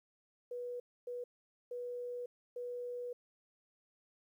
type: tone bursts at uneven times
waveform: sine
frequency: 488.6 Hz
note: B4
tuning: 19 cents flat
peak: -39 dBFS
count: 4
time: 0.51-0.8 / 1.07-1.24 / 1.71-2.26 / 2.56-3.13 s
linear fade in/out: 5 ms
effects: 12-bit